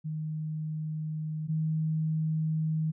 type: tone pair in turn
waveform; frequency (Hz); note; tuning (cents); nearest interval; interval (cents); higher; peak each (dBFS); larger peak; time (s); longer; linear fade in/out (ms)
sine; 155.5 / 157.49; D#3 / D#3; -1 / +21; unison; 22; second; -31 / -26; second; 0.04-1.48 / 1.48-2.92; neither; 20
effects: none